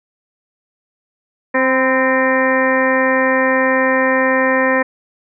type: harmonic tone with a mistuned harmonic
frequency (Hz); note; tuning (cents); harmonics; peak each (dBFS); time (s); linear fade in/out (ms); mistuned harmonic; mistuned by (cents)
261.6; C4; 0; 1 / 2 / 3 / 4 / 5 / 6 / 7 / 8 / 9; -19 / -16 / -26 / -20 / -28 / -28 / -17 / -28 / -28; 1.54-4.83; 10; 4; -37
effects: none